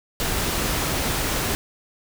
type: noise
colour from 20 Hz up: pink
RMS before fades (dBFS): -24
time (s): 0.2-1.55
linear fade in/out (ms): 0
effects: none